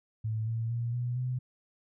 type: tone with pitch steps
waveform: sine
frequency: 110 / 113.88 / 117.9 / 122.05 / 126.36 Hz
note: A2 / A#2 / A#2 / B2 / B2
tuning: 0 / -40 / +20 / -20 / +40 cents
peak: -29 dBFS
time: 0.24-1.39 s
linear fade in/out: 10 ms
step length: 230 ms
effects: none